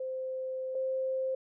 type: tone pair in turn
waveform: sine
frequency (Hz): 520 / 524.5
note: C5 / C5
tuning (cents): -11 / +4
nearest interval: unison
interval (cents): 15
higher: second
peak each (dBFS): -33 / -29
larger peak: second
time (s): 0-0.75 / 0.75-1.35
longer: first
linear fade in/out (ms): 5
effects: none